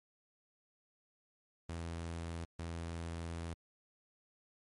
sawtooth tone bursts at uneven times, 83.7 Hz, E2, 27 cents sharp, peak -36 dBFS, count 2, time 1.69-2.45 / 2.59-3.54 s, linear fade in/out 5 ms, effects MP3 48 kbps

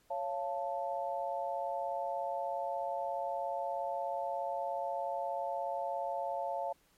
sine chord, Db augmented, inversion none, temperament equal with one note detuned, 554.4 / 691.2 / 880 Hz, Db5 / F5 / A5, 0 / -18 / 0 cents, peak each -38 / -37 / -38 dBFS, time 0.1-6.73 s, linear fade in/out 10 ms, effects pink hiss -69 dBFS RMS until 6.97 s + MP3 64 kbps

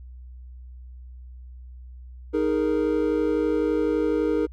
triangle chord, D# suspended fourth, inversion none, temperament just, 311.1 / 414.8 / 466.7 Hz, D#4 / G#4 / A#4, 0 / -2 / +2 cents, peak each -22 / -24 / -23 dBFS, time 2.33-4.47 s, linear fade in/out 20 ms, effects added 62 Hz sine -39 dBFS peak until 4.52 s

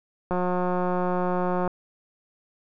click train, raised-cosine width 1 ms, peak -13 dBFS, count 247, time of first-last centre 0.31-1.677 s, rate 180 Hz, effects none

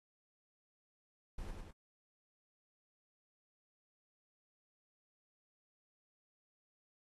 brown noise with echo, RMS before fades -44 dBFS, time 1.38-1.51 s, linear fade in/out 5 ms, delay 100 ms, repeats 2, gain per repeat -3 dB, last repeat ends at 1.71 s, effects AAC 32 kbps

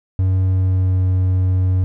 triangle tone with pitch glide, 93.8 to 92.67 Hz, F#2 to F#2, +24 to +3 cents, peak -11 dBFS, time 0.19-1.84 s, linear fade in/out 0 ms, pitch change -21 cents, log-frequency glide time 0.43-1.04 s, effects none

